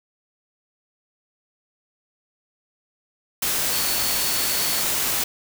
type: tone in noise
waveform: sine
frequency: 4435 Hz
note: C#8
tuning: in tune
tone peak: -30 dBFS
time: 3.72-4.82 s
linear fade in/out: 5 ms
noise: white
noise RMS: -23 dBFS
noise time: 3.42-5.24 s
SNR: -10 dB
effects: none